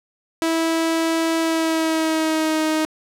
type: tone with pitch glide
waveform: sawtooth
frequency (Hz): 326.9 to 312.7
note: E4 to D#4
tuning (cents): -14 to +9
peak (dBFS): -14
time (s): 0.42-2.85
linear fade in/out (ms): 0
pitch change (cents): -77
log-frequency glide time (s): 1.39-2.63
effects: low-pass 12000 Hz 12 dB/octave + 9-bit